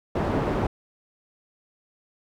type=low-pass noise; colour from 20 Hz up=white; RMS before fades=-25 dBFS; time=0.15-0.67 s; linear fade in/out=5 ms; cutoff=580 Hz; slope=12 dB/octave; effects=none